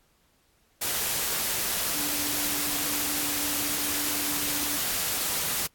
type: tone in noise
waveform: sine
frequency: 292.1 Hz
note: D4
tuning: 9 cents flat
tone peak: -38 dBFS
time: 1.94-4.78 s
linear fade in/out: 10 ms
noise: white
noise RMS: -28 dBFS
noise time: 0.81-5.67 s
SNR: -13 dB
effects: pink hiss -66 dBFS RMS until 5.74 s + AAC 64 kbps